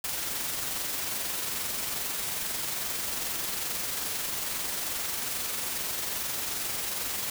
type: noise with amplitude modulation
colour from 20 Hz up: white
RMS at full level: -31 dBFS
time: 0.04-7.3 s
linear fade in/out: 2 ms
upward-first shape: sine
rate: 22.4 Hz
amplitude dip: 30%
effects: none